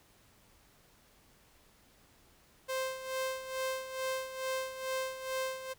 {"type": "tone with tremolo", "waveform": "sawtooth", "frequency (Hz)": 523.3, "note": "C5", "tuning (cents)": 0, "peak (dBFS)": -28, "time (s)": [2.68, 5.74], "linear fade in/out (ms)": 20, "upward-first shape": "sine", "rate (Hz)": 2.3, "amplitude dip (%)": 70, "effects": ["pink hiss -64 dBFS RMS until 5.78 s"]}